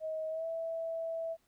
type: tone with pitch glide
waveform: sine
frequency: 632 to 656.9 Hz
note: D#5 to E5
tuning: +27 to -6 cents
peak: -34 dBFS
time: 0-1.37 s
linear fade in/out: 50 ms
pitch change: +67 cents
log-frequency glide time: 0.29-0.46 s
effects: pink hiss -73 dBFS RMS until 1.47 s